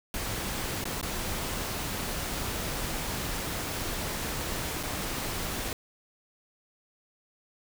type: noise with dropouts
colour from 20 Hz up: pink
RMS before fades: -33 dBFS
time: 0.14-5.73 s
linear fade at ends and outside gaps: 1 ms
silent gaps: 0.841-0.854 / 1.013-1.028 / 4.83-4.834 s
effects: none